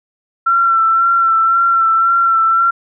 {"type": "tone with vibrato", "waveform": "sine", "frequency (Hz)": 1351, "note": "E6", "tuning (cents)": 42, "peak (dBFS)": -9, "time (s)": [0.46, 2.71], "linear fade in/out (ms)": 10, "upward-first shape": "sine", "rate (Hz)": 1.9, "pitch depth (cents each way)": 25, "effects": []}